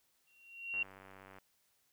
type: tone with exponential growth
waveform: sine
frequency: 2748 Hz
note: F7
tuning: 29 cents flat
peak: -30 dBFS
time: 0.27-0.83 s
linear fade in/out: 5 ms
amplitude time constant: 120 ms
type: click train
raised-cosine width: 0.5 ms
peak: -39 dBFS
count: 63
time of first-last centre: 0.74-1.385 s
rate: 96.1 Hz
effects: white hiss -75 dBFS RMS until 1.92 s